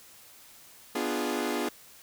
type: chord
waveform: sawtooth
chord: B diminished seventh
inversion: none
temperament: equal with one note detuned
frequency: 246.9 / 296.9 / 349.2 / 415.3 Hz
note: B3 / D4 / F4 / Ab4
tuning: 0 / +19 / 0 / 0 cents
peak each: -30 dBFS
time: 0.95-1.69 s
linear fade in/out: 5 ms
effects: white hiss -53 dBFS RMS until 2.02 s